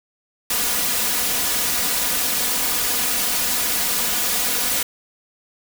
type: noise with comb filter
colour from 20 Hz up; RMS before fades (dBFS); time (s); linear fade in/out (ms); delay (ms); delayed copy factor
white; -21; 0.5-4.83; 5; 4.1; +0.7
effects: none